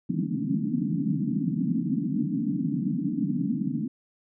white band-pass noise, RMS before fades -27 dBFS, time 0.09-3.88 s, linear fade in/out 10 ms, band 140 to 300 Hz, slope 96 dB/octave, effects none

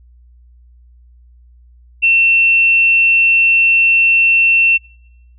sine tone, 2700 Hz, E7, 41 cents sharp, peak -8 dBFS, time 2.02-4.78 s, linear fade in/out 20 ms, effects noise-tail reverb RT60 0.8 s tail -25 dB re dry + added 60 Hz sine -42 dBFS peak until 5.38 s

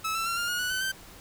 sawtooth tone with pitch steps, 1300 / 1333.5 / 1367.8 / 1403 / 1439.1 / 1476.2 / 1514.2 / 1553.1 Hz, E6 / E6 / F6 / F6 / F#6 / F#6 / F#6 / G6, -24 / +20 / -36 / +8 / -48 / -4 / +40 / -17 cents, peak -24 dBFS, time 0.04-0.92 s, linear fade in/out 10 ms, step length 110 ms, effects pink hiss -49 dBFS RMS until 1.2 s

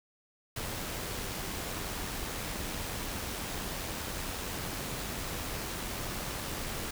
pink noise with amplitude modulation, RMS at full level -36 dBFS, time 0.56-6.91 s, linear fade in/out 5 ms, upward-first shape sine, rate 91.2 Hz, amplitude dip 25%, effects none

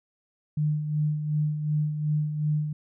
sine tone with tremolo, 151.1 Hz, D3, 50 cents sharp, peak -21 dBFS, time 0.57-2.73 s, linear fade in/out 5 ms, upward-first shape sine, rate 2.7 Hz, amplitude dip 55%, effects none

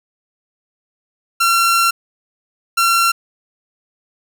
sawtooth tone pair in turn, 1364 / 1364 Hz, F6 / F6, -41 / -41 cents, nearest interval unison, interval 0 cents, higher neither, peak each -8 dBFS, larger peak neither, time 1.4-1.91 / 2.77-3.12 s, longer first, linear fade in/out 10 ms, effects none

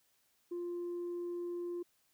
sine tone, 349.2 Hz, F4, in tune, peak -35 dBFS, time 0.51-1.83 s, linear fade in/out 10 ms, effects tanh soft clip ceiling -35 dBFS + white hiss -74 dBFS RMS until 2.13 s

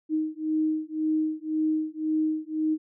sine beating tone pair, 311.1 / 313 Hz, D#4 / D#4, 0 / +10 cents, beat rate 1.9 Hz, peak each -27 dBFS, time 0.09-2.78 s, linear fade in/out 50 ms, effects none

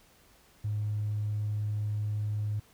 triangle tone, 105.2 Hz, G#2, 23 cents sharp, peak -25 dBFS, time 0.64-2.6 s, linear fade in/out 10 ms, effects tanh soft clip ceiling -26 dBFS + pink hiss -61 dBFS RMS until 2.73 s

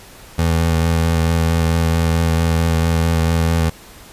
25% pulse tone with vibrato, 82.41 Hz, E2, in tune, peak -10 dBFS, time 0.38-3.7 s, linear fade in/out 10 ms, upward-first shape sine, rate 4.5 Hz, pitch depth 19 cents each way, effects pink hiss -41 dBFS RMS until 4.12 s + resampled to 32000 Hz

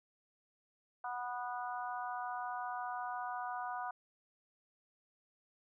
harmonic tone, 245.6 Hz, B3, 9 cents flat, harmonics 3 / 4 / 5 / 6, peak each -41 / -43 / -45 / -47 dBFS, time 1.04-3.91 s, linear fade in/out 5 ms, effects none

